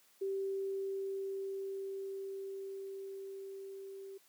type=tone with level ramp; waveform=sine; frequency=389.4 Hz; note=G4; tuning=12 cents flat; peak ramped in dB=-33 to -45 dBFS; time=0.21-4.18 s; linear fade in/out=10 ms; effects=white hiss -67 dBFS RMS until 4.28 s + high-pass 200 Hz 12 dB/octave